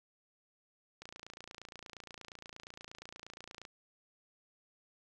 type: click train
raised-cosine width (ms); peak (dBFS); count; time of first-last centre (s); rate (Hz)
0.2; -30; 76; 1.02-3.652; 28.5
effects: none